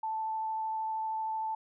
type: tone with vibrato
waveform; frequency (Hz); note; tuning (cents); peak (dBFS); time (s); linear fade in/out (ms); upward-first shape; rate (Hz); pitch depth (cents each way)
sine; 880; A5; 0; -31; 0.03-1.55; 5; triangle; 13; 9
effects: none